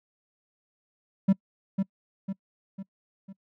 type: tone with echo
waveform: triangle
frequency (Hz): 193.6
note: G3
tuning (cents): -21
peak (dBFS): -14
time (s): 1.28-1.33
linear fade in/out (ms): 10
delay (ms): 500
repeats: 4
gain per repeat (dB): -6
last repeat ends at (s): 3.33
effects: noise-tail reverb RT60 0.1 s tail -25 dB re dry